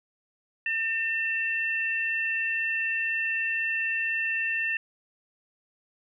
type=tone pair together; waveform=sine; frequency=1809 / 2689 Hz; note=A6 / E7; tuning=+48 / +34 cents; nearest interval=perfect fifth; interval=686 cents; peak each=-28 dBFS; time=0.66-4.77 s; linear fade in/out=2 ms; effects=none